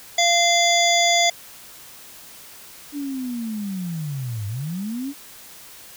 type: harmonic tone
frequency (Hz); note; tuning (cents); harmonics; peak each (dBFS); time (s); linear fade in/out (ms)
690; F5; -21; 1 / 3 / 5 / 7 / 9 / 10; -19 / -21 / -21 / -26 / -28 / -24; 0.18-1.3; 5
type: linear two-way sweep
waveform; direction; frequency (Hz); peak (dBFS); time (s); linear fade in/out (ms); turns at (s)
sine; down then up; 293.7 to 98.8 to 290.9; -25; 2.92-5.14; 50; 4.47
effects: white hiss -43 dBFS RMS until 5.96 s